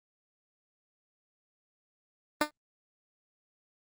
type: tone with exponential decay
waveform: 10% pulse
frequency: 300 Hz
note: D4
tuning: 37 cents sharp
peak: -12 dBFS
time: 2.41-2.51 s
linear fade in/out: 2 ms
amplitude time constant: 20 ms
effects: Opus 32 kbps